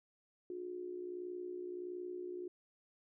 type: tone with amplitude modulation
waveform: sine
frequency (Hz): 359.5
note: F#4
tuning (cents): -50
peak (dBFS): -38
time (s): 0.5-2.48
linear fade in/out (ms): 2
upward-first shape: sine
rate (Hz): 61.5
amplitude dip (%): 65
effects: none